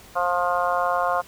harmonic tone, 176.9 Hz, F3, 23 cents sharp, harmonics 3 / 4 / 5 / 6 / 7 / 8, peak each -27 / -24 / -32 / -25 / -29 / -30 dBFS, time 0.15-1.22 s, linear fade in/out 20 ms, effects pink hiss -47 dBFS RMS until 1.27 s

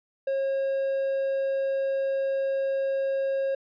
triangle tone, 542 Hz, C#5, 39 cents flat, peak -22 dBFS, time 0.27-3.55 s, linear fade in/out 5 ms, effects resampled to 11025 Hz

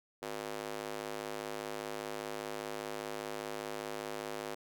square tone with high-pass filter, 52.5 Hz, G#1, 19 cents sharp, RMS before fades -41 dBFS, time 0.22-4.55 s, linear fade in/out 10 ms, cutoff 420 Hz, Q 1.3, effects none

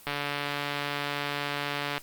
click train, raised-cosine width 0.3 ms, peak -14 dBFS, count 276, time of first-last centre 0.07-1.98 s, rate 144 Hz, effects white hiss -51 dBFS RMS until 2.02 s + Opus 32 kbps

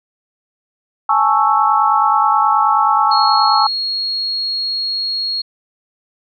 sine chord, A major seventh, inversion third, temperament equal, 830.6 / 880 / 1108.7 / 1318.5 Hz, G#5 / A5 / C#6 / E6, 0 / 0 / 0 / 0 cents, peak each -16 dBFS, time 1.09-3.67 s, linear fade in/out 5 ms
sine tone, 4299 Hz, C8, 46 cents sharp, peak -17 dBFS, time 3.11-5.42 s, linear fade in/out 10 ms
effects none

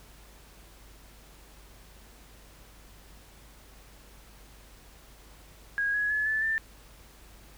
sine tone with pitch steps, 1642 / 1675.5 / 1709.8 / 1744.7 / 1780.3 Hz, G#6 / G#6 / G#6 / A6 / A6, -20 / +15 / +50 / -15 / +20 cents, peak -25 dBFS, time 5.78-6.58 s, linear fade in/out 0 ms, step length 160 ms, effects added 50 Hz sine -53 dBFS peak until 7.57 s + pink hiss -55 dBFS RMS until 7.57 s

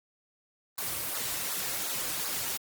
white noise with flanger, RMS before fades -33 dBFS, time 0.78-2.57 s, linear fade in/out 2 ms, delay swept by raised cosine 0.32 to 4.92 ms, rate 2.7 Hz, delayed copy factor -0.7, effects Opus 24 kbps

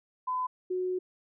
sine tone pair in turn, 1011 / 366.9 Hz, B5 / F#4, +40 / -15 cents, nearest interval octave + tritone, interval 1755 cents, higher first, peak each -28 dBFS, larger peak neither, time 0.27-0.47 / 0.7-0.99 s, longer second, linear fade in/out 10 ms, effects none

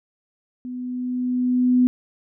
sine tone with level ramp, 249.9 Hz, B3, 21 cents sharp, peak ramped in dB -29 to -12 dBFS, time 0.65-1.87 s, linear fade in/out 0 ms, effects none

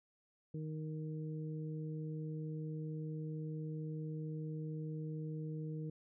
harmonic tone, 155.56 Hz, D#3, in tune, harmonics 1 / 2 / 3, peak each -40 / -48 / -50 dBFS, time 0.54-5.9 s, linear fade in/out 5 ms, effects none

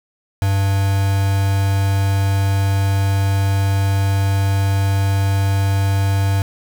triangle tone with quantisation, 98 Hz, G2, in tune, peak -12 dBFS, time 0.42-6.42 s, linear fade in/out 0 ms, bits 4, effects none

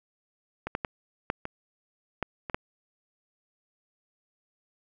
clicks, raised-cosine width 0.5 ms, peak -17 / -13 / -14 / -11 / -19 / -13 / -20 / -11 dBFS, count 8, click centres 0.67 / 0.751 / 0.848 / 1.301 / 1.454 / 2.227 / 2.498 / 2.545 s, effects none

